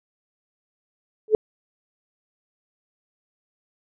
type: tone with exponential growth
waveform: sine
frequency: 432 Hz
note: A4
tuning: 32 cents flat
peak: -7 dBFS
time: 1.28-1.35 s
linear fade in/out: 1 ms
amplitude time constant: 15 ms
effects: none